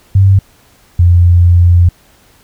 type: tone pair in turn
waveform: sine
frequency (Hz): 96.9 / 87.35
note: G2 / F2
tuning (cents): -20 / +1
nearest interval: major second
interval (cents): 179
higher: first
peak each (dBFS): -3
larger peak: neither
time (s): 0.15-0.39 / 0.99-1.89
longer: second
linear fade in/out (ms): 5
effects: pink hiss -47 dBFS RMS until 2.43 s